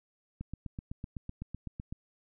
click train, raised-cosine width 5 ms, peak -26 dBFS, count 13, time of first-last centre 0.41-1.925 s, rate 7.92 Hz, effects none

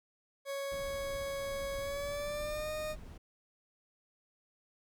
40% pulse tone with pitch glide, 554.4 to 615.1 Hz, C#5 to D#5, 0 to -20 cents, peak -35 dBFS, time 0.45-2.96 s, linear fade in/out 50 ms, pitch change +180 cents, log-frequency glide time 1.79-2.71 s
brown noise, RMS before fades -47 dBFS, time 0.71-3.18 s, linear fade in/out 10 ms
effects none

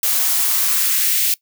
blue noise with high-pass filter sweep, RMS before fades -17 dBFS, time 0.03-1.34 s, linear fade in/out 2 ms, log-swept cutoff 490 to 2600 Hz, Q 1.5, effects noise-tail reverb RT60 0.1 s tail -21 dB re dry

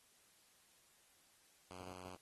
5% pulse tone, 91.5 Hz, F#2, 19 cents flat, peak -40 dBFS, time 1.71-2.15 s, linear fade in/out 0 ms, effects white hiss -70 dBFS RMS until 2.21 s + AAC 32 kbps

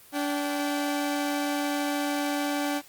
sawtooth tone pair together, 289 / 775.1 Hz, D4 / G5, -28 / -20 cents, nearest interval octave + perfect fourth, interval 1708 cents, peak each -23 / -29 dBFS, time 0.12-2.82 s, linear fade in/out 50 ms, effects white hiss -52 dBFS RMS until 2.88 s + Opus 32 kbps

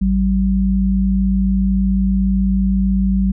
sine tone pair together, 53.91 / 192.1 Hz, A1 / G3, -35 / -35 cents, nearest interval octave + minor seventh, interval 2200 cents, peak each -17 / -14 dBFS, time 0.01-3.32 s, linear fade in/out 10 ms, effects none

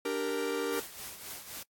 45% pulse chord, G minor, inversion second, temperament equal, 293.7 / 392 / 466.2 Hz, D4 / G4 / Bb4, 0 / 0 / 0 cents, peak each -37 / -36 / -33 dBFS, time 0.05-0.8 s, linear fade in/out 5 ms
white noise with tremolo, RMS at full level -41 dBFS, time 0.72-1.63 s, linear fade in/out 5 ms, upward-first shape triangle, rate 3.8 Hz, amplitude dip 65%
effects noise-tail reverb RT60 0.1 s tail -26 dB re dry + AAC 64 kbps

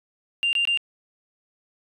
sine tone bursts, 2790 Hz, F7, 2 cents flat, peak -18 dBFS, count 3, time 0.43-0.774 s, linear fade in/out 0 ms, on 100 ms, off 22 ms, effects tanh soft clip ceiling -16 dBFS

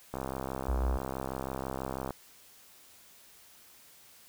click train, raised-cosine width 1 ms, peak -21 dBFS, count 131, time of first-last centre 0.14-2.107 s, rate 66.1 Hz
sine tone, 60.5 Hz, B1, 35 cents flat, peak -27 dBFS, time 0.68-0.98 s, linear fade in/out 10 ms
effects white hiss -57 dBFS RMS until 4.28 s

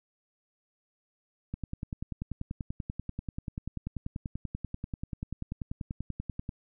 click train, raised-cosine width 5 ms, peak -22 dBFS, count 52, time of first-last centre 1.54-6.491 s, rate 10.3 Hz, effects none

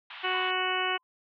white band-pass noise, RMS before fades -44 dBFS, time 0.1-0.51 s, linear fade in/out 5 ms, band 770 to 3500 Hz, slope 48 dB/octave
harmonic tone, 370 Hz, F#4, in tune, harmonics 1 / 2 / 3 / 4 / 5 / 6 / 7 / 8, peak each -35 / -34 / -33 / -34 / -37 / -36 / -36 / -33 dBFS, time 0.23-0.98 s, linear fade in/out 20 ms
sine tone with exponential decay, 1023 Hz, C6, 39 cents flat, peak -37 dBFS, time 0.34-1.03 s, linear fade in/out 0 ms, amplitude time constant 150 ms
effects none

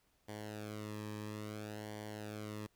sawtooth tone with flanger, 106.1 Hz, G#2, 38 cents sharp, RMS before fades -45 dBFS, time 0.28-2.67 s, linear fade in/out 10 ms, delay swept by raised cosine 0.77 to 1.42 ms, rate 0.59 Hz, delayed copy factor -0.75, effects pink hiss -75 dBFS RMS until 2.75 s

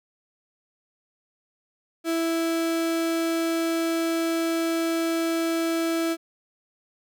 35% pulse tone, 330 Hz, E4, 2 cents sharp, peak -21 dBFS, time 2.04-6.17 s, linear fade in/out 50 ms, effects none

